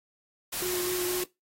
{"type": "noise", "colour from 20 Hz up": "white", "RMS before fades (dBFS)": -33, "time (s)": [0.52, 1.24], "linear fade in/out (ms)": 10}
{"type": "tone with vibrato", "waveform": "triangle", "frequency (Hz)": 360, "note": "F#4", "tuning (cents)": -47, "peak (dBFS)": -28, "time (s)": [0.62, 1.24], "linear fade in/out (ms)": 2, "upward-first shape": "sine", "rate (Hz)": 4.1, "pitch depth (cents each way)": 14}
{"effects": ["noise-tail reverb RT60 0.2 s tail -21 dB re dry", "AAC 48 kbps"]}